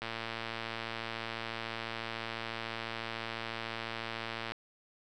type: click train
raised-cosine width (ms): 0.3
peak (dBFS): -21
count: 514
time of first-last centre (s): 0.02-4.52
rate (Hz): 114
effects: none